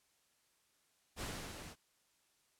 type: noise with level ramp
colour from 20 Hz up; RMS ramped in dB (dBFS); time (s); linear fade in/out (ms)
pink; -41 to -52; 1.16-1.76; 50
effects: white hiss -75 dBFS RMS until 2.59 s + low-pass 11000 Hz 12 dB/octave